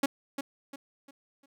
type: tone with echo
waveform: sawtooth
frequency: 277.2 Hz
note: C#4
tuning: in tune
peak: -19 dBFS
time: 0.03-0.06 s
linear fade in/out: 5 ms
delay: 350 ms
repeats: 4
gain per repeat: -9 dB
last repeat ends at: 1.46 s
effects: none